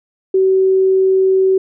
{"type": "tone", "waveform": "sine", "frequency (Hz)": 380.1, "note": "F#4", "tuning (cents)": 47, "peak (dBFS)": -9, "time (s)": [0.34, 1.58], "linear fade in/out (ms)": 5, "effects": []}